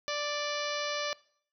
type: harmonic tone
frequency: 587.3 Hz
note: D5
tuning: in tune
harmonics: 1 / 2 / 3 / 4 / 5 / 6 / 7 / 8 / 9 / 10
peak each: -35 / -38 / -40 / -41 / -42 / -43 / -43 / -44 / -45 / -45 dBFS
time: 0.08-1.13 s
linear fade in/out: 0 ms
effects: noise-tail reverb RT60 0.6 s tail -22 dB re dry